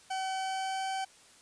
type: tone with pitch glide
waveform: 40% pulse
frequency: 761 to 767.6 Hz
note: F#5 to G5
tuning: +48 to -37 cents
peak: -31 dBFS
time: 0.1-1.05 s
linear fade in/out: 10 ms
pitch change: +15 cents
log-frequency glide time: 0.28-0.88 s
effects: white hiss -58 dBFS RMS until 1.41 s + resampled to 22050 Hz